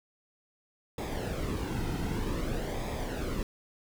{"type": "noise with flanger", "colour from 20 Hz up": "brown", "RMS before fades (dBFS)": -33, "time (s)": [0.98, 3.43], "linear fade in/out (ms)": 2, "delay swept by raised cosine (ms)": [0.68, 1.78], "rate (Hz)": 0.53, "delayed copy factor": -0.6, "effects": []}